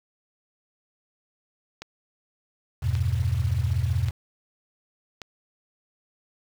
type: click train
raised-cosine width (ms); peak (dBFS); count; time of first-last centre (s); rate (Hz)
0.2; -19; 4; 1.82-5.218; 0.883
type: chord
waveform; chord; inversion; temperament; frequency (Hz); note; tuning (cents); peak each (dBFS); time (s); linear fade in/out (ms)
sine; E minor; none; equal; 82.41 / 98 / 123.47; E2 / G2 / B2; 0 / 0 / 0; -26; 2.82-4.11; 20
effects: 7-bit